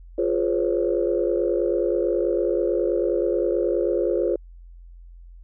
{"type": "chord", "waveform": "sine", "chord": "C# dominant seventh", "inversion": "first", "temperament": "equal with one note detuned", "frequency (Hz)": [349.2, 415.3, 505.1, 554.4], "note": ["E#4", "G#4", "B4", "C#5"], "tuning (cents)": [0, 0, 39, 0], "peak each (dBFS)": [-23, -25, -25, -26], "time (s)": [0.18, 4.36], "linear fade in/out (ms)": 5, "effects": ["tanh soft clip ceiling -9 dBFS", "added 43 Hz sine -41 dBFS peak until 5.43 s"]}